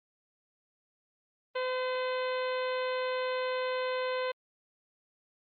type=harmonic tone with a mistuned harmonic; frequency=510 Hz; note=C5; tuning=44 cents flat; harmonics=1 / 2 / 3 / 4 / 5 / 6 / 7 / 8; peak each=-31 / -37 / -41 / -43 / -45 / -47 / -48 / -49 dBFS; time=1.55-4.32 s; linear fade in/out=10 ms; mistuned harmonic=8; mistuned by=+32 cents; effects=Opus 24 kbps